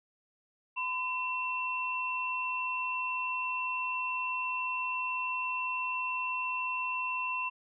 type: tone pair together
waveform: sine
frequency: 1012.5 / 2703 Hz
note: B5 / E7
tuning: +43 / +43 cents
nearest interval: octave + perfect fourth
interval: 1700 cents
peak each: -34 / -33 dBFS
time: 0.76-7.5 s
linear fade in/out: 20 ms
effects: none